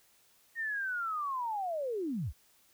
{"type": "linear sweep", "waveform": "sine", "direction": "down", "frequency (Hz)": [1864.7, 44.59], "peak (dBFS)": -32, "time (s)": [0.55, 2.33], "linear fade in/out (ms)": 50, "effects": ["white hiss -66 dBFS RMS until 2.73 s"]}